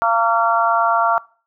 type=harmonic tone; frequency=228.9 Hz; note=A#3; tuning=31 cents flat; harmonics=3 / 4 / 5 / 6; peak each=-19 / -19 / -19 / -19 dBFS; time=0.02-1.18 s; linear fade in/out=0 ms; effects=noise-tail reverb RT60 0.4 s tail -22 dB re dry